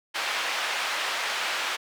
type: band-pass noise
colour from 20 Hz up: white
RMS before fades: -29 dBFS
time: 0.14-1.77 s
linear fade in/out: 20 ms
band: 720 to 2900 Hz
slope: 12 dB/octave
effects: none